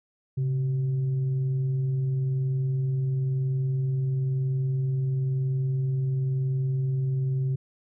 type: tone with frequency modulation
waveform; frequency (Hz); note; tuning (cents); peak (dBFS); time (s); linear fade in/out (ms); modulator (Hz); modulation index
sine; 134; C3; +42; -23; 0.37-7.56; 10; 247; 0.23
effects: none